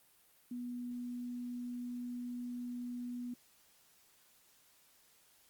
sine tone, 244.1 Hz, B3, 20 cents flat, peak -39 dBFS, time 0.51-3.34 s, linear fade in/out 5 ms, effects white hiss -67 dBFS RMS until 5.49 s + Opus 32 kbps

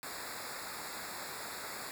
pink noise with comb filter, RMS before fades -43 dBFS, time 0.03-1.91 s, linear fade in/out 0 ms, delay 0.33 ms, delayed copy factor -1, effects none

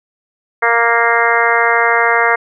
harmonic tone, 233.1 Hz, A#3, in tune, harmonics 2 / 3 / 4 / 5 / 6 / 7 / 8 / 9, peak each -18 / -18 / -18 / -18 / -18 / -18 / -18 / -18 dBFS, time 0.62-2.36 s, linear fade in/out 10 ms, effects none

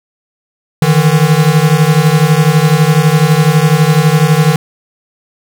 square beating tone pair, 149.2 / 161.2 Hz, D3 / E3, +28 / -38 cents, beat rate 12 Hz, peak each -10 dBFS, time 0.82-4.56 s, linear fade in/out 2 ms, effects none

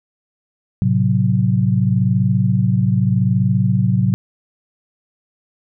sine chord, F# diminished, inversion first, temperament equal, 110 / 130.81 / 185 Hz, A2 / C3 / F#3, 0 / 0 / 0 cents, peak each -17 dBFS, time 0.82-4.14 s, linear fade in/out 0 ms, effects none

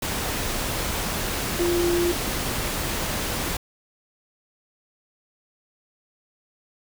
sine tone in noise, 347.2 Hz, F4, 10 cents flat, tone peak -20 dBFS, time 1.59-2.12 s, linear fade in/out 5 ms, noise pink, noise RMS -27 dBFS, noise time 0.02-3.57 s, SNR +4 dB, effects none

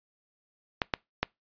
clicks, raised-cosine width 0.3 ms, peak -9 dBFS, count 3, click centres 0.818 / 0.938 / 1.23 s, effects noise-tail reverb RT60 0.2 s tail -25 dB re dry + resampled to 11025 Hz

